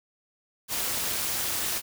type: noise with amplitude modulation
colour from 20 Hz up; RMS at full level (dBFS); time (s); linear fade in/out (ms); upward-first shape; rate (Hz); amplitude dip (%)
white; -26; 0.68-1.82; 50; sine; 251; 70
effects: none